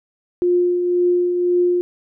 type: tone with tremolo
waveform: sine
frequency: 354.6 Hz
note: F4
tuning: 26 cents sharp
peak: -12 dBFS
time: 0.42-1.81 s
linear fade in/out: 0 ms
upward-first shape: triangle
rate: 1.9 Hz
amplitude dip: 45%
effects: none